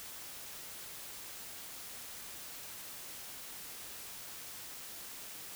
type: silence
effects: white hiss -47 dBFS RMS until 5.55 s